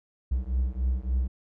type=beating tone pair; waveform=triangle; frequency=61.74 / 65.24 Hz; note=B1 / C2; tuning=0 / -4 cents; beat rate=3.5 Hz; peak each=-25 / -26 dBFS; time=0.31-1.28 s; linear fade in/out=10 ms; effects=none